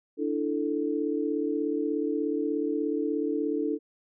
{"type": "chord", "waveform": "sine", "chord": "D suspended second", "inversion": "none", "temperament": "just", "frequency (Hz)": [293.7, 330.4, 440.5], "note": ["D4", "E4", "A4"], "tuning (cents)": [0, 4, 2], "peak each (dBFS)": [-29, -31, -30], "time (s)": [0.17, 3.79], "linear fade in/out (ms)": 50, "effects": []}